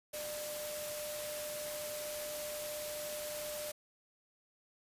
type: tone in noise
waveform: sine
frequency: 599 Hz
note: D5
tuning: 34 cents sharp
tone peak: -41 dBFS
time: 0.13-3.72 s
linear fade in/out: 10 ms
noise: white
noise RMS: -43 dBFS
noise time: 0.13-3.72 s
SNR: -1 dB
effects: resampled to 32000 Hz